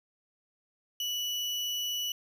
35% pulse tone, 2952 Hz, F#7, 5 cents flat, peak -29 dBFS, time 1-2.12 s, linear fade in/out 2 ms, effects none

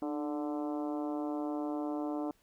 harmonic tone with a mistuned harmonic, 146.8 Hz, D3, in tune, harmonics 2 / 3 / 4 / 5 / 6 / 7 / 8 / 9, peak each -34 / -44 / -42 / -43 / -48 / -49 / -54 / -55 dBFS, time 0.02-2.31 s, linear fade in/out 2 ms, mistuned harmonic 2, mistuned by +41 cents, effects pink hiss -70 dBFS RMS until 2.42 s

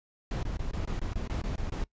brown noise bursts, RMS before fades -32 dBFS, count 11, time 0.31-1.84 s, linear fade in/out 2 ms, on 120 ms, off 21 ms, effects noise-tail reverb RT60 0.1 s tail -22 dB re dry + resampled to 16000 Hz

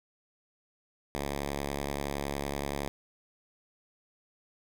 5% pulse tone, 70.7 Hz, C#2, 35 cents sharp, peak -21 dBFS, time 1.15-2.88 s, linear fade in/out 0 ms, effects none

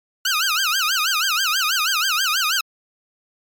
15% pulse tone with vibrato, 1396.9 Hz, F6, in tune, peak -11 dBFS, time 0.25-2.61 s, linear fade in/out 5 ms, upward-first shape sine, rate 6.2 Hz, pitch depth 240 cents each way, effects MP3 96 kbps

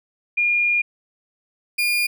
sine / 35% pulse tone pair in turn, 2420 / 2420 Hz, D#7 / D#7, -49 / -49 cents, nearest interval unison, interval 0 cents, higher neither, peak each -16 dBFS, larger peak neither, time 0.37-0.82 / 1.78-2.07 s, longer first, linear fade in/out 10 ms, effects none

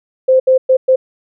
sine tone bursts at uneven times, 520 Hz, C5, 11 cents flat, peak -6 dBFS, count 4, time 0.28-0.4 / 0.47-0.58 / 0.69-0.77 / 0.88-0.96 s, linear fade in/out 10 ms, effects none

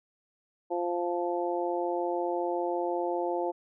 harmonic tone, 174.61 Hz, F3, in tune, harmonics 2 / 3 / 4 / 5, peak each -31 / -33 / -34 / -35 dBFS, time 0.7-3.52 s, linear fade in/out 20 ms, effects none

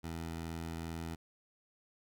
15% pulse tone, 82.41 Hz, E2, in tune, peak -33 dBFS, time 0.03-1.16 s, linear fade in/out 20 ms, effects none

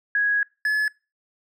sine / triangle tone pair in turn, 1661.2 / 1709.9 Hz, G#6 / A6, 0 / -50 cents, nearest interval minor second, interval 50 cents, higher second, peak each -18 / -17 dBFS, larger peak second, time 0.15-0.43 / 0.65-0.88 s, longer first, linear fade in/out 2 ms, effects noise-tail reverb RT60 0.3 s tail -25 dB re dry

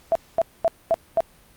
sine tone bursts, 664 Hz, E5, 12 cents sharp, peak -15 dBFS, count 5, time 0.12-1.205 s, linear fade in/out 0 ms, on 33 ms, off 230 ms, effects pink hiss -54 dBFS RMS until 1.56 s + Opus 48 kbps

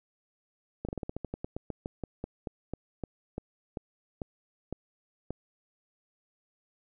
slowing click train, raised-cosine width 2 ms, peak -21 dBFS, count 23, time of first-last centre 0.85-5.306 s, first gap 37 ms, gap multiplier 1.14, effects none

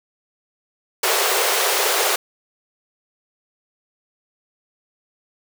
pink high-pass noise, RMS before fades -19 dBFS, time 1.03-2.16 s, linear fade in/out 5 ms, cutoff 370 Hz, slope 96 dB/octave, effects none

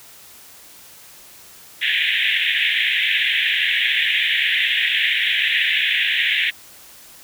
pink band-pass noise, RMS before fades -19 dBFS, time 1.81-6.51 s, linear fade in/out 20 ms, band 1700 to 3600 Hz, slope 96 dB/octave, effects white hiss -44 dBFS RMS until 7.23 s

